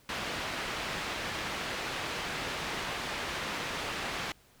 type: low-pass noise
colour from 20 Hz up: white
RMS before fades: -36 dBFS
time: 0.09-4.32 s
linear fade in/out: 2 ms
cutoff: 2800 Hz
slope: 12 dB/octave
effects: pink hiss -62 dBFS RMS until 4.6 s